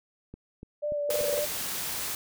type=click train; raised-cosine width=3 ms; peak=-29 dBFS; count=4; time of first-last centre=0.34-1.212 s; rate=3.44 Hz
type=tone with vibrato; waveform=sine; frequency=587.3 Hz; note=D5; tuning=in tune; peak=-27 dBFS; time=0.82-1.46 s; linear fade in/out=20 ms; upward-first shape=sine; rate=3.6 Hz; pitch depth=21 cents each way
type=tone bursts; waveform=sine; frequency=498.2 Hz; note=B4; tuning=15 cents sharp; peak=-28 dBFS; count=7; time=1.09-1.394 s; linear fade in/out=2 ms; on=22 ms; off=25 ms
type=noise; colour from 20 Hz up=white; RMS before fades=-33 dBFS; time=1.1-2.15 s; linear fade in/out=2 ms
effects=none